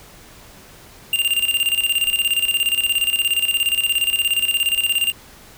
square tone with tremolo, 2794 Hz, F7, in tune, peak -15 dBFS, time 1.13-5.12 s, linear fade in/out 2 ms, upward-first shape square, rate 17 Hz, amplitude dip 70%, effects pink hiss -44 dBFS RMS until 5.57 s

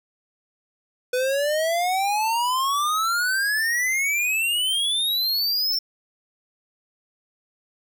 square exponential sweep, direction up, 494.7 to 5440 Hz, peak -21 dBFS, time 1.13-5.79 s, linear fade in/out 5 ms, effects none

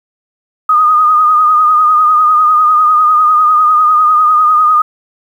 sine tone with vibrato, 1236 Hz, D#6, 12 cents flat, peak -5 dBFS, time 0.69-4.82 s, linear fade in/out 5 ms, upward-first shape triangle, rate 10 Hz, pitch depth 53 cents each way, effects 7-bit

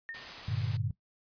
sine tone with exponential decay, 1828 Hz, A#6, 34 cents flat, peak -36 dBFS, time 0.09-0.4 s, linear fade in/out 0 ms, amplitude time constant 66 ms
white noise, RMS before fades -43 dBFS, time 0.14-0.77 s, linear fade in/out 5 ms
sine chord, G minor, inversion none, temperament equal, 98 / 116.54 / 146.83 Hz, G2 / Bb2 / D3, 0 / 0 / 0 cents, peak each -34 / -33 / -36 dBFS, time 0.48-0.91 s, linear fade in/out 5 ms
effects noise-tail reverb RT60 0.1 s tail -17 dB re dry + resampled to 11025 Hz

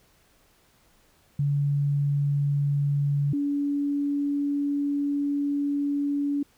sine tone pair in turn, 142.8 / 285.6 Hz, D3 / D4, -48 / -48 cents, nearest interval octave, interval 1200 cents, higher second, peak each -21 / -23 dBFS, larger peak first, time 1.39-3.33 / 3.33-6.43 s, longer second, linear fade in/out 5 ms, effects pink hiss -62 dBFS RMS until 6.57 s

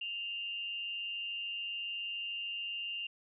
sine tone with amplitude modulation, 2794 Hz, F7, in tune, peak -34 dBFS, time 0.01-3.07 s, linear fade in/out 5 ms, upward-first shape sine, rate 207 Hz, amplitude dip 50%, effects none

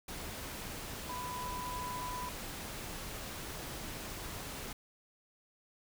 sine tone in noise, 994 Hz, B5, 11 cents sharp, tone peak -39 dBFS, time 1.09-2.29 s, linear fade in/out 5 ms, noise pink, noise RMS -43 dBFS, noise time 0.08-4.73 s, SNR +1 dB, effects none

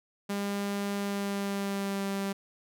sawtooth tone with pitch glide, 201.1 to 196.96 Hz, G3 to G3, +44 to +8 cents, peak -26 dBFS, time 0.29-2.33 s, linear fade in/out 10 ms, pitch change -36 cents, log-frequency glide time 0.96-2.07 s, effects none

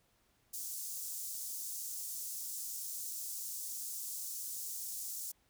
pink high-pass noise, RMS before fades -42 dBFS, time 0.53-5.32 s, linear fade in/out 10 ms, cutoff 6300 Hz, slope 24 dB/octave, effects pink hiss -73 dBFS RMS until 5.49 s

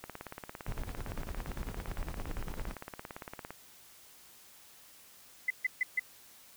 click train, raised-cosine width 0.5 ms, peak -26 dBFS, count 62, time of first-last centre 0.04-3.506 s, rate 17.6 Hz
brown noise with tremolo, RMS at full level -37 dBFS, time 0.67-2.75 s, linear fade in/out 10 ms, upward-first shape square, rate 10 Hz, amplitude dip 60%
sine tone bursts, 2019 Hz, B6, 38 cents sharp, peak -26 dBFS, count 4, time 5.48-5.996 s, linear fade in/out 5 ms, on 24 ms, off 140 ms
effects white hiss -57 dBFS RMS until 6.56 s

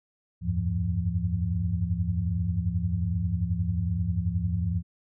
sine tone cluster, 80.8 / 92.7 / 103.3 / 171.8 Hz, E2 / F#2 / G#2 / F3, -34 / +4 / -9 / -28 cents, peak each -30 dBFS, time 0.41-4.83 s, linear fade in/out 50 ms, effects none

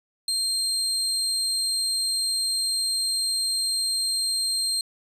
30% pulse tone, 4186 Hz, C8, in tune, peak -20 dBFS, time 0.28-4.81 s, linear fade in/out 2 ms, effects resampled to 32000 Hz

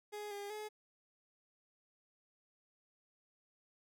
30% pulse tone with pitch steps, 417.2 / 405.1 / 425.1 Hz, G#4 / G#4 / G#4, +8 / -43 / +40 cents, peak -40 dBFS, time 0.12-0.69 s, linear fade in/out 20 ms, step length 190 ms, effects none

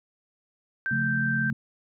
sine tone, 1564 Hz, G6, 4 cents flat, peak -25 dBFS, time 0.86-1.5 s, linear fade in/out 0 ms
sine chord, Db augmented, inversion none, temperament equal with one note detuned, 137.24 / 174.61 / 220 Hz, Db3 / F3 / A3, -17 / 0 / 0 cents, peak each -29 / -35 / -29 dBFS, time 0.91-1.53 s, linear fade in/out 5 ms
effects none

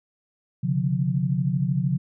sine tone cluster, 132.1 / 145.1 / 178.1 Hz, C3 / D3 / F3, +17 / -21 / +34 cents, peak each -25 dBFS, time 0.63-1.98 s, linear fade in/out 10 ms, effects none

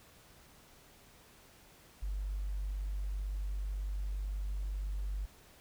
sine tone, 49 Hz, G1, in tune, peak -33 dBFS, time 2.02-5.26 s, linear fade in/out 10 ms, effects tanh soft clip ceiling -29 dBFS + pink hiss -60 dBFS RMS until 5.6 s

